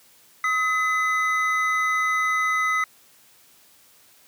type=tone pair together; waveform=triangle; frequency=1270 / 2016 Hz; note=D#6 / B6; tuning=+35 / +35 cents; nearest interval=minor sixth; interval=800 cents; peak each=-21 dBFS; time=0.44-2.84 s; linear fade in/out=2 ms; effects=white hiss -55 dBFS RMS until 4.27 s + high-pass 80 Hz 12 dB/octave